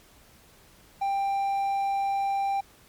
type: tone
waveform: triangle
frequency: 790 Hz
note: G5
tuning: 13 cents sharp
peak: -22 dBFS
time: 1.01-2.61 s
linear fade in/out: 10 ms
effects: pink hiss -56 dBFS RMS until 2.88 s + MP3 96 kbps